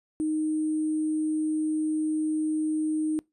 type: tone with sample-and-hold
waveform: sine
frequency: 310 Hz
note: D#4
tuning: 6 cents flat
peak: -24 dBFS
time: 0.2-3.19 s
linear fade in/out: 0 ms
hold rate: 8820 Hz
effects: noise-tail reverb RT60 0.2 s tail -24 dB re dry + resampled to 32000 Hz